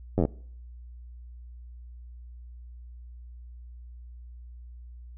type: slowing click train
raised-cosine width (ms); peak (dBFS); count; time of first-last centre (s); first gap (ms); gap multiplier
2; -11; 7; 0.18-0.252; 10; 1.07
effects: noise-tail reverb RT60 0.6 s tail -24 dB re dry + added 60 Hz sine -42 dBFS peak until 5.17 s